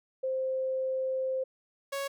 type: tone pair in turn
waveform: sine / sawtooth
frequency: 523.3 / 554.4 Hz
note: C5 / C#5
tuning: 0 / 0 cents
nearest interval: minor second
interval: 100 cents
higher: second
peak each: -28 dBFS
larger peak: neither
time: 0.23-1.44 / 1.92-2.08 s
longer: first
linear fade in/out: 10 ms
effects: none